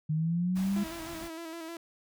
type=linear sweep; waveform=sine; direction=up; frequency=151.7 to 205.7 Hz; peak=-26 dBFS; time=0.09-0.84 s; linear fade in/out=10 ms
type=band-stop noise; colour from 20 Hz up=pink; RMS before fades=-45 dBFS; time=0.55-1.29 s; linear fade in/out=20 ms; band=370 to 550 Hz; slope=96 dB/octave
type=tone with vibrato; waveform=sawtooth; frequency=329.6 Hz; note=E4; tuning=in tune; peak=-35 dBFS; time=0.76-1.77 s; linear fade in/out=2 ms; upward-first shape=square; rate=6.5 Hz; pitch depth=37 cents each way
effects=none